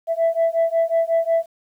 sine beating tone pair, 659.3 / 664.8 Hz, E5 / E5, 0 / +15 cents, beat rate 5.5 Hz, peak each -18 / -18 dBFS, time 0.07-1.46 s, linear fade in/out 50 ms, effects tanh soft clip ceiling -12 dBFS + 9-bit

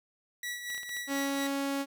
sawtooth tone with tremolo, 1941 Hz, B6, 31 cents flat, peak -30 dBFS, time 0.43-1.47 s, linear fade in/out 2 ms, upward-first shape sine, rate 4.2 Hz, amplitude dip 55%
clicks, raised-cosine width 0.2 ms, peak -31 dBFS, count 12, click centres 0.702 / 0.747 / 0.779 / 0.832 / 0.893 / 0.968 / 1.101 / 1.154 / 1.295 / 1.348 / 1.385 / 1.435 s
sawtooth tone, 277.2 Hz, C#4, in tune, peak -26 dBFS, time 1.07-1.86 s, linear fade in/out 50 ms
effects none

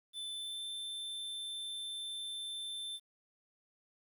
square tone with pitch glide, 3520 to 3549 Hz, A7 to A7, 0 to +14 cents, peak -40 dBFS, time 0.13-3 s, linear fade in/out 50 ms, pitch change +14 cents, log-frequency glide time 0.33-0.64 s, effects 11-bit

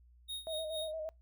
square tone with tremolo, 3731 Hz, A#7, 1 cent sharp, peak -38 dBFS, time 0.28-0.92 s, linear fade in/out 20 ms, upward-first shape sine, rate 4.4 Hz, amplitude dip 85%
sine tone with vibrato, 631 Hz, D#5, 24 cents sharp, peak -37 dBFS, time 0.47-1.09 s, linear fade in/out 0 ms, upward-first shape square, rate 8.6 Hz, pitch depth 34 cents each way
effects noise-tail reverb RT60 0.2 s tail -25 dB re dry + added 60 Hz sine -59 dBFS peak until 1.21 s

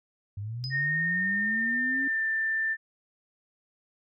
sine linear sweep, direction up, 97.4 to 277.2 Hz, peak -32 dBFS, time 0.37-2.08 s, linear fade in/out 5 ms
sine tone with exponential decay, 5020 Hz, D#8, 15 cents sharp, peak -31 dBFS, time 0.64-0.88 s, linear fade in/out 0 ms, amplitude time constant 52 ms
sine tone with pitch glide, 1844 to 1781.2 Hz, A#6 to A6, -19 to +21 cents, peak -25 dBFS, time 0.7-2.77 s, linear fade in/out 50 ms, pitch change -60 cents, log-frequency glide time 0.91-2.27 s
effects none

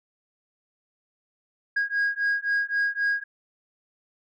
sine beating tone pair, 1637 / 1640.8 Hz, G#6 / G#6, -25 / -21 cents, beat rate 3.8 Hz, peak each -24 dBFS, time 1.76-3.24 s, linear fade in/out 10 ms, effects tanh soft clip ceiling -19 dBFS

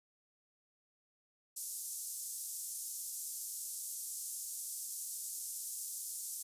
white band-pass noise, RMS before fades -43 dBFS, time 1.56-6.43 s, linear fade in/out 10 ms, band 6300 to 12000 Hz, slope 24 dB/octave, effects resampled to 32000 Hz

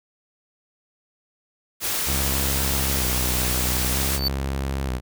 white noise, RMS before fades -25 dBFS, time 1.8-4.2 s, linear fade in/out 50 ms
sawtooth tone with vibrato, 65.2 Hz, C2, 5 cents flat, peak -20 dBFS, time 2.05-5.01 s, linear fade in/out 50 ms, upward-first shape square, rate 0.53 Hz, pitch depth 66 cents each way
square tone with exponential growth, 4528 Hz, C#8, 36 cents sharp, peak -18 dBFS, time 4.07-4.28 s, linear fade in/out 5 ms, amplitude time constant 44 ms
effects none

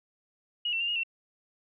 sine tone with pitch steps, 2891 / 2698 / 2791 / 2865 / 2707 Hz, F#7 / E7 / F7 / F7 / E7, -41 / +40 / -2 / +44 / +45 cents, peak -27 dBFS, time 0.65-1.035 s, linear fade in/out 5 ms, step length 77 ms, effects none

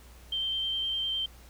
sine tone with vibrato, 3136 Hz, G7, in tune, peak -28 dBFS, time 0.32-1.26 s, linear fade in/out 5 ms, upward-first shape square, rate 9.7 Hz, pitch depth 9 cents each way, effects added 60 Hz sine -50 dBFS peak until 1.49 s + pink hiss -56 dBFS RMS until 1.49 s

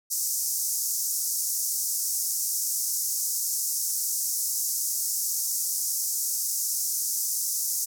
pink band-pass noise, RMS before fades -28 dBFS, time 0.1-7.86 s, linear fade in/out 20 ms, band 5500 to 16000 Hz, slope 48 dB/octave, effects none

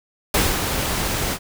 pink noise with ADSR envelope, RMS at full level -17 dBFS, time 0.34-1.39 s, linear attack 3 ms, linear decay 230 ms, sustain -6 dB, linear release 64 ms, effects none

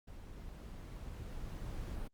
brown noise with level ramp, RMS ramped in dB -50 to -41 dBFS, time 0.07-2.08 s, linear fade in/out 10 ms, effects Opus 48 kbps

